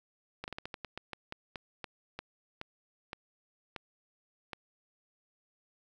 slowing click train, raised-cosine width 0.3 ms, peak -23 dBFS, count 17, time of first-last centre 0.44-4.532 s, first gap 39 ms, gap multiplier 1.22, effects 10-bit

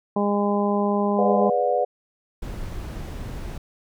harmonic tone, 203.9 Hz, G#3, 32 cents flat, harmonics 1 / 2 / 3 / 4 / 5, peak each -22 / -25 / -27 / -28 / -29 dBFS, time 0.16-1.5 s, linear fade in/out 5 ms
sine chord, G# half-diminished seventh, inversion none, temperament equal with one note detuned, 415.3 / 493.9 / 587.3 / 721.8 Hz, G#4 / B4 / D5 / F#5, 0 / 0 / 0 / -43 cents, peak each -29 / -23 / -24 / -23 dBFS, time 1.18-1.85 s, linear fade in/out 10 ms
brown noise, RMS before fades -32 dBFS, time 2.42-3.58 s, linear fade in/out 5 ms
effects none

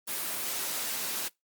white high-pass noise, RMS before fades -33 dBFS, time 0.07-1.29 s, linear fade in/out 20 ms, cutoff 190 Hz, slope 12 dB/octave, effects noise-tail reverb RT60 0.2 s tail -26 dB re dry + Opus 24 kbps

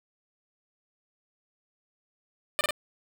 10% pulse tone with echo, 600 Hz, D5, 37 cents sharp, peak -15 dBFS, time 2.59-2.61 s, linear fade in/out 0 ms, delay 49 ms, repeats 2, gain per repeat -2 dB, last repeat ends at 2.708 s, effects none

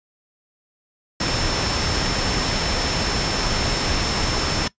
sine tone in noise, 5340 Hz, E8, 22 cents sharp, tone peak -27 dBFS, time 1.2-4.68 s, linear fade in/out 5 ms, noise pink, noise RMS -22 dBFS, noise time 1.2-4.68 s, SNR -8 dB, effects noise-tail reverb RT60 0.1 s tail -19 dB re dry + resampled to 16000 Hz

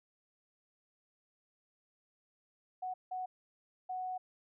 sine tone bursts at uneven times, 740 Hz, F#5, in tune, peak -36 dBFS, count 3, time 2.82-2.94 / 3.11-3.26 / 3.89-4.18 s, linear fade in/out 10 ms, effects none

